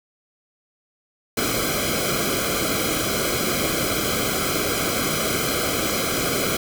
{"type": "noise with comb filter", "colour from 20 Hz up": "pink", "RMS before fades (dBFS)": -23, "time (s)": [1.37, 6.57], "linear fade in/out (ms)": 5, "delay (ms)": 1.1, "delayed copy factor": -0.95, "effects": []}